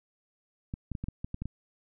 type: clicks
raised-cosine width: 5 ms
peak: -22 dBFS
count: 9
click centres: 0.739 / 0.917 / 0.952 / 1.04 / 1.085 / 1.245 / 1.344 / 1.42 / 1.456 s
effects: none